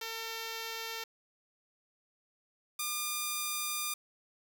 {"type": "tone pair in turn", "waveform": "5% pulse", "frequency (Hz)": [452.1, 1204.2], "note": ["A4", "D6"], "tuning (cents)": [47, 43], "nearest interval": "octave + perfect fourth", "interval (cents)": 1696, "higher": "second", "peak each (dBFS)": [-26, -21], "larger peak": "second", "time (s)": [[0.01, 1.04], [2.79, 3.94]], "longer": "second", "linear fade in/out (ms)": 5, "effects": ["10-bit"]}